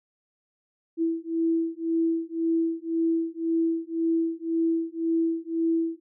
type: beating tone pair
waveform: sine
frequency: 328.4 / 330.3 Hz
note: E4 / E4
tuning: -6 / +4 cents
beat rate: 1.9 Hz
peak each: -26 dBFS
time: 0.97-6 s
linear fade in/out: 50 ms
effects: none